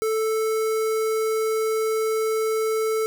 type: tone with notch filter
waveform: square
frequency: 440 Hz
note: A4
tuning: in tune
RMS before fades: -23 dBFS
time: 0.02-3.06 s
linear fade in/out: 0 ms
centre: 3300 Hz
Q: 1.1
effects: none